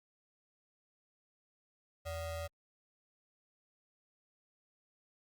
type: ring-modulated tone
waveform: square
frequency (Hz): 329.9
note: E4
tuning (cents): +1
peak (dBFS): -36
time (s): 2.05-2.48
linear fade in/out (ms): 20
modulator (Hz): 247
effects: Opus 48 kbps